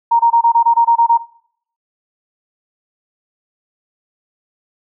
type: tone bursts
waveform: sine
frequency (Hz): 932.3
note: A#5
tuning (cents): 0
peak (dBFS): -8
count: 10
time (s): 0.11-1.176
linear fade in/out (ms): 10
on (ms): 85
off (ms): 24
effects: noise-tail reverb RT60 0.6 s tail -17 dB re dry